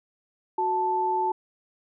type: tone pair together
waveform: sine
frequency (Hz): 370 / 880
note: F#4 / A5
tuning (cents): 0 / 0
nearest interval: octave + minor third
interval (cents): 1500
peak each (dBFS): -29 / -23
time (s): 0.58-1.32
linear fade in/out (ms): 5
effects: none